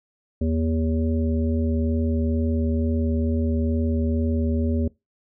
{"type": "harmonic tone with a mistuned harmonic", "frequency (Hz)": 80.3, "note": "E2", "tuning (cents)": -45, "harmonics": [1, 3, 5, 7], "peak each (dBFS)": [-22, -24, -32, -34], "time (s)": [0.41, 4.88], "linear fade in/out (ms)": 5, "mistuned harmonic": 3, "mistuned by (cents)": -16, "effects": ["noise-tail reverb RT60 0.2 s tail -21 dB re dry"]}